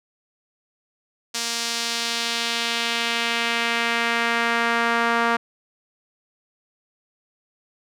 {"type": "tone with band-pass filter sweep", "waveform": "sawtooth", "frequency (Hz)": 233.1, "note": "A#3", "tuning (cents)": 0, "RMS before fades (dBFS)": -23, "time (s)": [1.34, 5.37], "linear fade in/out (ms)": 10, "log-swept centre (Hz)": [5700, 1300], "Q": 1.3, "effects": []}